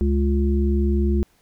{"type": "harmonic tone", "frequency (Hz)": 70.1, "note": "C#2", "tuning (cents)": 20, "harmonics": [1, 3, 5], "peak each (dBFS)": [-18, -23, -25], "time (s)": [0.01, 1.23], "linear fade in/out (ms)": 0, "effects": ["pink hiss -61 dBFS RMS until 1.41 s"]}